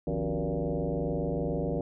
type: tone with frequency modulation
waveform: sine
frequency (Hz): 149.2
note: D3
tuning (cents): +28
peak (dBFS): -27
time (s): 0.07-1.81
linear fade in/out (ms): 2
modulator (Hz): 107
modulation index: 4.3
effects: none